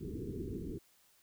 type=low-pass noise; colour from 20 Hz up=white; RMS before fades=-41 dBFS; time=0-0.79 s; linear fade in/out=20 ms; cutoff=430 Hz; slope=96 dB/octave; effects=white hiss -68 dBFS RMS until 1.22 s